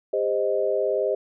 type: chord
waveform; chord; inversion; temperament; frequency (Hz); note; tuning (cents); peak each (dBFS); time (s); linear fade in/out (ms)
sine; C minor; second; equal with one note detuned; 402.1 / 523.3 / 622.3; G4 / C5 / Eb5; +44 / 0 / 0; -25; 0.13-1.15; 5
effects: none